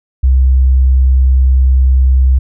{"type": "tone", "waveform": "sine", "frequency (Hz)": 65, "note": "C2", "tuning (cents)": -11, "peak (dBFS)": -5, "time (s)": [0.23, 2.39], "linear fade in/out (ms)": 10, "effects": []}